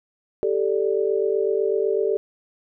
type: chord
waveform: sine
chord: G suspended second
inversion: none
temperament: equal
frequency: 392 / 440 / 587.3 Hz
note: G4 / A4 / D5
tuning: 0 / 0 / 0 cents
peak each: -22 / -22 / -28 dBFS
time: 0.43-2.17 s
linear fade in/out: 0 ms
effects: none